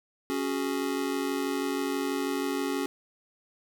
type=chord; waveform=square; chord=C# suspended fourth; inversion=none; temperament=just; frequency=277.2 / 369.6 / 415.8 Hz; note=C#4 / F#4 / G#4; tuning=0 / -2 / +2 cents; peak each=-31 / -34 / -35 dBFS; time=0.3-2.86 s; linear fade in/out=0 ms; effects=none